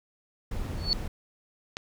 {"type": "noise", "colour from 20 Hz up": "brown", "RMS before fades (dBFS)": -33, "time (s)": [0.51, 1.08], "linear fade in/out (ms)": 5}
{"type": "tone with exponential growth", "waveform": "sine", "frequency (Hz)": 4435, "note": "C#8", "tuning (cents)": 0, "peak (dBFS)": -19, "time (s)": [0.77, 0.93], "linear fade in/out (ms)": 0, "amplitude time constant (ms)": 34}
{"type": "click", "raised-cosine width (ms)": 0.2, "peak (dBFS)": -16, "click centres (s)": 1.769}
{"effects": []}